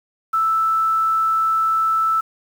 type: tone with quantisation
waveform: sine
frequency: 1318.5 Hz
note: E6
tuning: in tune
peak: -15 dBFS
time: 0.33-2.21 s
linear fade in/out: 10 ms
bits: 7
effects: none